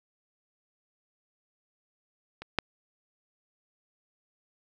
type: clicks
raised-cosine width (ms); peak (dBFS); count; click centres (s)
0.3; -24 / -8; 2; 2.42 / 2.587
effects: none